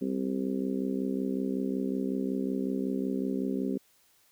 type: harmonic tone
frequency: 65.4 Hz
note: C2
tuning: in tune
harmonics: 3 / 4 / 5 / 6 / 7 / 8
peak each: -33 / -31 / -43 / -35 / -43 / -44 dBFS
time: 0.01-3.78 s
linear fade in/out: 10 ms
effects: white hiss -65 dBFS RMS until 4.31 s